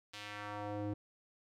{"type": "tone with band-pass filter sweep", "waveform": "square", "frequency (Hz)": 103.8, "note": "G#2", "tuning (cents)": 0, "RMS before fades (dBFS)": -42, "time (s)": [0.13, 0.94], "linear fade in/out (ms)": 10, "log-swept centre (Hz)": [3800, 290], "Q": 1.2, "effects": []}